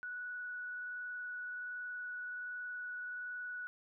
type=tone with frequency modulation; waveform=sine; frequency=1473 Hz; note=F#6; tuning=8 cents flat; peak=-40 dBFS; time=0.03-3.67 s; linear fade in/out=0 ms; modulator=21.3 Hz; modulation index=0.5; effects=none